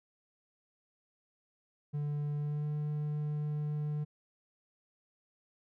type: tone with pitch glide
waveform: triangle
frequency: 146.83 to 149.4 Hz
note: D3 to D3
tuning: 0 to +30 cents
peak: -30 dBFS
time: 1.93-4.05 s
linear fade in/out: 20 ms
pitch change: +30 cents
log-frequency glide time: 2.37-2.69 s
effects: none